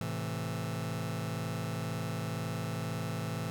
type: chord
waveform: sawtooth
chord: A minor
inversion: none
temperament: just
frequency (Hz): 110 / 132 / 165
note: A2 / C3 / E3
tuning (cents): 0 / +16 / +2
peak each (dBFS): -33 / -36 / -33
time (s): 0.01-3.5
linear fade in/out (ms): 0
effects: none